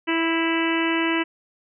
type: harmonic tone with a mistuned harmonic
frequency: 329.6 Hz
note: E4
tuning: in tune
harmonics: 1 / 2 / 3 / 4 / 5 / 6 / 7 / 8 / 9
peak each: -22 / -34 / -29 / -34 / -31 / -29 / -32 / -30 / -32 dBFS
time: 0.07-1.24 s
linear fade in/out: 20 ms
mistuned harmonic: 5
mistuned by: -18 cents
effects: none